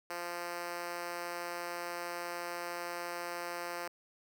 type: tone with high-pass filter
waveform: 5% pulse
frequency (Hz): 173.8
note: F3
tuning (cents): -8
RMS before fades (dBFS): -40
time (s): 0.1-3.88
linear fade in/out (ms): 5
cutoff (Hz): 420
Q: 1.4
effects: none